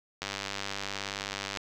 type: click train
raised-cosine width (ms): 0.2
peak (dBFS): -16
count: 135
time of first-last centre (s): 0.22-1.572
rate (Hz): 99.1
effects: none